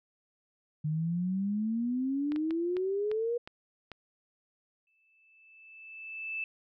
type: exponential sweep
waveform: sine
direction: up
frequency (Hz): 150 to 483.7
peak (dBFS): -28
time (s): 0.84-3.38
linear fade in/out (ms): 10
type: clicks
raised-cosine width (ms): 0.3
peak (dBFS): -27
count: 7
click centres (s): 2.32 / 2.361 / 2.508 / 2.768 / 3.115 / 3.475 / 3.917
type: tone with exponential growth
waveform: sine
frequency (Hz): 2634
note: E7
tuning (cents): -2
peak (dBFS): -31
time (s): 4.87-6.44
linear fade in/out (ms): 2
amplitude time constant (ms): 340
effects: none